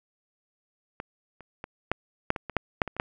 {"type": "clicks", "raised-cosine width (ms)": 0.5, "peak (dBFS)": [-19, -30, -21, -9, -7, -17, -20, -8, -6, -19, -25, -9], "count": 12, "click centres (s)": [1.001, 1.407, 1.641, 1.916, 2.304, 2.362, 2.497, 2.567, 2.818, 2.877, 2.966, 2.999], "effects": []}